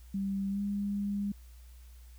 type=tone with pitch glide; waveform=sine; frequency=196 to 202 Hz; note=G3 to G#3; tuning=0 to -48 cents; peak=-30 dBFS; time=0.14-1.32 s; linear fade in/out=5 ms; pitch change=+52 cents; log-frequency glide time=0.49-0.61 s; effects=added 60 Hz sine -49 dBFS peak until 2.18 s + white hiss -64 dBFS RMS until 2.18 s